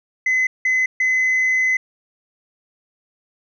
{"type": "tone bursts at uneven times", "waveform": "sine", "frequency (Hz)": 2033, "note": "B6", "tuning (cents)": 50, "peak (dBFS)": -13, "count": 3, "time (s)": [[0.26, 0.47], [0.65, 0.86], [1, 1.77]], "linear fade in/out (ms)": 5, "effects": ["tanh soft clip ceiling -13 dBFS"]}